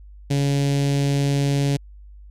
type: tone with notch filter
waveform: sawtooth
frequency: 140.7 Hz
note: C#3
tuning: 26 cents sharp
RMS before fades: -20 dBFS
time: 0.3-1.77 s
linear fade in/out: 10 ms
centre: 1200 Hz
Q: 0.54
effects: added 50 Hz sine -40 dBFS peak until 2.3 s + low-pass 9000 Hz 12 dB/octave